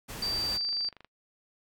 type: noise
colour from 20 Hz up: pink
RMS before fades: -40 dBFS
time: 0.08-0.58 s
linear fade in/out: 20 ms
type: tone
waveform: sine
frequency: 4661 Hz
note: D8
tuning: 14 cents flat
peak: -28 dBFS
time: 0.22-0.89 s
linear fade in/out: 5 ms
type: click train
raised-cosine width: 0.3 ms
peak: -33 dBFS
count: 13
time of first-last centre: 0.57-1.046 s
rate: 25.2 Hz
effects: noise-tail reverb RT60 0.1 s tail -26 dB re dry + AAC 64 kbps